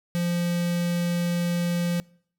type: tone with notch filter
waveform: square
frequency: 173.6 Hz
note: F3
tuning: 10 cents flat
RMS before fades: -25 dBFS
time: 0.15-2 s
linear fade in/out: 0 ms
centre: 1000 Hz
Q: 1.2
effects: noise-tail reverb RT60 0.6 s tail -25 dB re dry